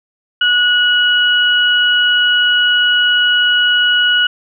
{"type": "tone pair together", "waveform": "sine", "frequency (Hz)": [1461, 2922], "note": ["F#6", "F#7"], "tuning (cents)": [-22, -22], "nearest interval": "octave", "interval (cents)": 1200, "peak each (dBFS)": -12, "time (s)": [0.41, 4.27], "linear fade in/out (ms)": 5, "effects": []}